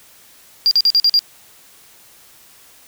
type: tone bursts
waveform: triangle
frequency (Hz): 4782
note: D8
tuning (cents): +30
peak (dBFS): -7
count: 6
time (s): 0.66-1.191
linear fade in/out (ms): 0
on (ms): 51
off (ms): 45
effects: tanh soft clip ceiling -6 dBFS + white hiss -47 dBFS RMS until 2.87 s